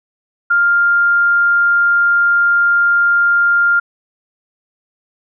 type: tone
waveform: sine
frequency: 1400 Hz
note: F6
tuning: 4 cents sharp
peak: -9 dBFS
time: 0.5-3.8 s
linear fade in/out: 10 ms
effects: none